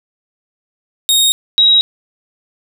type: tone pair in turn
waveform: sawtooth / sine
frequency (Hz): 3729 / 3829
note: A#7 / A#7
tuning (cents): 0 / +46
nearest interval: unison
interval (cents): 46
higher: second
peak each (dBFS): -6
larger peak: neither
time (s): 1.09-1.32 / 1.58-1.81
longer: neither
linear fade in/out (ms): 0
effects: none